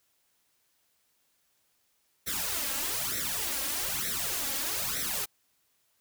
white noise with flanger, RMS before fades -32 dBFS, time 2.26-5.26 s, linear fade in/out 20 ms, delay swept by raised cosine 0.51 to 3.71 ms, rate 1.1 Hz, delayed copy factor +1, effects white hiss -72 dBFS RMS until 6 s

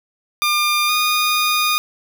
15% pulse tone pair in turn, 1200 / 1225.9 Hz, D6 / D#6, +37 / -26 cents, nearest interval unison, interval 37 cents, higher second, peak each -9 dBFS, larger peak neither, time 0.42-0.89 / 0.89-1.78 s, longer second, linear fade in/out 0 ms, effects none

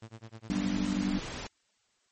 sawtooth tone with tremolo, 112.2 Hz, A2, 34 cents sharp, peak -38 dBFS, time 0.02-0.96 s, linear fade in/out 0 ms, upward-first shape sine, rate 9.7 Hz, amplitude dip 100%
pink noise, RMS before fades -39 dBFS, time 0.5-1.47 s, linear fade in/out 5 ms
sine chord, G major seventh, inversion third, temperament just, 183.75 / 196 / 245 / 294 Hz, F#3 / G3 / B3 / D4, -12 / 0 / -14 / +2 cents, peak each -37 / -31 / -34 / -33 dBFS, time 0.5-1.19 s, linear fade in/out 0 ms
effects white hiss -72 dBFS RMS until 2.11 s + MP3 32 kbps

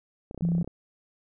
clicks, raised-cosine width 2 ms, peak -25 dBFS, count 12, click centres 0.311 / 0.346 / 0.377 / 0.409 / 0.451 / 0.488 / 0.519 / 0.551 / 0.582 / 0.613 / 0.645 / 0.676 s
sine tone, 170.2 Hz, F3, 44 cents flat, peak -22 dBFS, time 0.42-0.63 s, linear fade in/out 5 ms
effects none

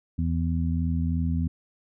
harmonic tone, 83 Hz, E2, 12 cents sharp, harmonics 1 / 2 / 3, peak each -25 / -28 / -30 dBFS, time 0.18-1.48 s, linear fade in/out 10 ms, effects none

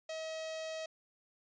sawtooth tone with notch filter, 638 Hz, D#5, 43 cents sharp, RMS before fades -41 dBFS, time 0.09-0.86 s, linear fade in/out 5 ms, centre 1400 Hz, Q 1.6, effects resampled to 16000 Hz

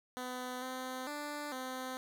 10% pulse tone with pitch steps, 251.6 / 257.2 / 294.2 / 257.8 Hz, B3 / C4 / D4 / C4, +32 / -30 / +3 / -26 cents, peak -31 dBFS, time 0.17-1.97 s, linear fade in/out 0 ms, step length 450 ms, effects none

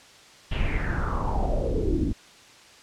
brown noise with low-pass filter sweep, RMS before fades -25 dBFS, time 0.51-2.13 s, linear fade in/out 10 ms, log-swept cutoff 3100 to 250 Hz, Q 6.2, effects white hiss -50 dBFS RMS until 2.82 s + low-pass 6000 Hz 12 dB/octave

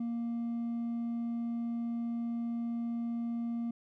sine tone with hard clipping, 233.8 Hz, A#3, 5 cents sharp, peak -33 dBFS, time 0-3.71 s, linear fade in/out 5 ms, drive 2 dB, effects none

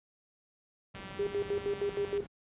brown noise, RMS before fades -41 dBFS, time 0.94-2.27 s, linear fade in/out 10 ms
click train, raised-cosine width 0.3 ms, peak -31 dBFS, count 239, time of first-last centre 0.95-2.177 s, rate 194 Hz
sine tone with tremolo, 404.2 Hz, G#4, 47 cents flat, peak -28 dBFS, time 1.19-2.24 s, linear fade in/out 5 ms, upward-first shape square, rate 6.4 Hz, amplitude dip 80%
effects high-pass 100 Hz 12 dB/octave + resampled to 8000 Hz

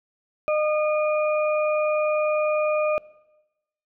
harmonic tone, 610 Hz, D#5, 34 cents flat, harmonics 1 / 2 / 4, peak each -20 / -29 / -31 dBFS, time 0.48-2.98 s, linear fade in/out 0 ms, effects noise-tail reverb RT60 1.0 s tail -21 dB re dry

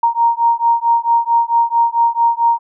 sine beating tone pair, 930 / 934.5 Hz, A#5 / A#5, -4 / +4 cents, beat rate 4.5 Hz, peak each -14 dBFS, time 0.03-2.59 s, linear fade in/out 5 ms, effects none

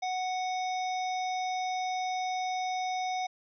harmonic tone, 740 Hz, F#5, in tune, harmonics 1 / 3 / 5 / 7 / 8, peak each -30 / -40 / -44 / -47 / -48 dBFS, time 0.02-3.27 s, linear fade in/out 10 ms, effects none

